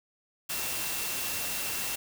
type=tone in noise; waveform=sine; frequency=2700 Hz; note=E7; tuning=41 cents sharp; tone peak=-41 dBFS; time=0.49-1.96 s; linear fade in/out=10 ms; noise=white; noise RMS=-33 dBFS; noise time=0.49-1.96 s; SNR=-11 dB; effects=none